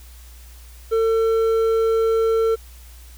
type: tone with hard clipping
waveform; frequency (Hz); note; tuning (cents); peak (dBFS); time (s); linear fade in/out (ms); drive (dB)
triangle; 450; A4; +39; -17; 0.91-2.56; 20; 9
effects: added 60 Hz sine -40 dBFS peak until 3.17 s + white hiss -49 dBFS RMS until 3.17 s